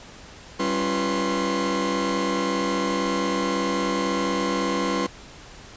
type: tone cluster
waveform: 40% pulse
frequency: 195.2 / 277.1 / 340.9 / 492.4 / 1059 Hz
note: G3 / C#4 / F4 / B4 / C6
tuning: -7 / -1 / -42 / -5 / +21 cents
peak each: -28 dBFS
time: 0.59-5.07 s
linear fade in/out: 10 ms
effects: pink hiss -44 dBFS RMS until 5.76 s + resampled to 16000 Hz